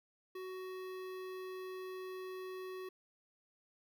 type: tone with notch filter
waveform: square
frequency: 372.8 Hz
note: F#4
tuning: 13 cents sharp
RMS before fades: -45 dBFS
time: 0.35-2.89 s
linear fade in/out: 5 ms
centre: 7600 Hz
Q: 0.8
effects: none